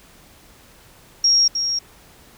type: tone with echo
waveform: sine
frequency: 5588 Hz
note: F8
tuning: in tune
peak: -12 dBFS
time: 1.24-1.48 s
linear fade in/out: 5 ms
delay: 310 ms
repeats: 1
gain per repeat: -7 dB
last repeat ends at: 1.79 s
effects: pink hiss -49 dBFS RMS until 2.37 s